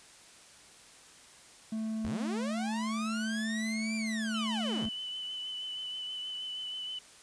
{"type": "tone", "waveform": "triangle", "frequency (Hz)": 220, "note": "A3", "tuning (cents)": 0, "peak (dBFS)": -30, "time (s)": [1.72, 4.89], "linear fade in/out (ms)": 5}
{"type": "linear two-way sweep", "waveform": "sawtooth", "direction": "up then down", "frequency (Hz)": [41.35, 2381, 41.35], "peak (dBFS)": -33, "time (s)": [2.04, 4.87], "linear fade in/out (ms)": 10, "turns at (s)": 3.96}
{"type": "tone with vibrato", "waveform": "sine", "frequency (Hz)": 3005, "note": "F#7", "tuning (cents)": 26, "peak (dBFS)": -36, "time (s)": [4.34, 6.99], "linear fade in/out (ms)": 5, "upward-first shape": "sine", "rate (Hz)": 6.3, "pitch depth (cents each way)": 22}
{"effects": ["white hiss -55 dBFS RMS until 7.22 s", "resampled to 22050 Hz"]}